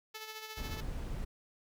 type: tone with tremolo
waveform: 5% pulse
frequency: 435.8 Hz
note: A4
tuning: 17 cents flat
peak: -30 dBFS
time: 0.14-0.81 s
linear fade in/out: 10 ms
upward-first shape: sine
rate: 14 Hz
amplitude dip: 50%
type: noise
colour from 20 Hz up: brown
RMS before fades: -39 dBFS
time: 0.57-1.25 s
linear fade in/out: 10 ms
effects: none